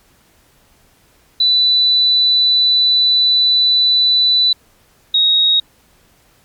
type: tone pair in turn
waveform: sine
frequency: 3980 / 3770 Hz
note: B7 / A#7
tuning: +13 / +19 cents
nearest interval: minor second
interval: 94 cents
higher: first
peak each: -9 dBFS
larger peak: neither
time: 1.4-4.53 / 5.14-5.6 s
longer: first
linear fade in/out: 5 ms
effects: pink hiss -53 dBFS RMS until 6.44 s + MP3 96 kbps